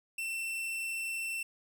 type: tone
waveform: 45% pulse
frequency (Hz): 2688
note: E7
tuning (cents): +33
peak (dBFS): -34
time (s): 0.18-1.43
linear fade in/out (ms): 5
effects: none